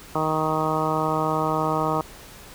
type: harmonic tone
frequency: 156.6 Hz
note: D#3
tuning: 11 cents sharp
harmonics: 1 / 2 / 3 / 4 / 5 / 6 / 7 / 8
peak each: -29 / -29 / -29 / -29 / -29 / -29 / -29 / -29 dBFS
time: 0.15-2.01 s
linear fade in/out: 2 ms
effects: pink hiss -44 dBFS RMS until 2.54 s